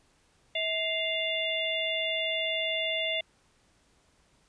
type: harmonic tone with a mistuned harmonic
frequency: 698.5 Hz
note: F5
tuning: in tune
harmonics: 1 / 3 / 4 / 5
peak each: -33 / -33 / -33 / -33 dBFS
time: 0.55-3.21 s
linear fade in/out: 5 ms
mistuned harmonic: 1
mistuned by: -140 cents
effects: pink hiss -66 dBFS RMS until 4.48 s + resampled to 22050 Hz